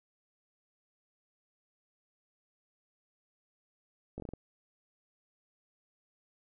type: slowing click train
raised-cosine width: 2 ms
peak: -28 dBFS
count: 6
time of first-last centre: 4.18-4.336 s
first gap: 19 ms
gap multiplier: 1.25
effects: none